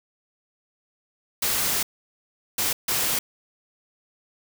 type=noise bursts at uneven times; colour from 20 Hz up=white; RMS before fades=-24 dBFS; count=3; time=1.42-1.83 / 2.58-2.73 / 2.88-3.19 s; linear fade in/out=5 ms; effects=none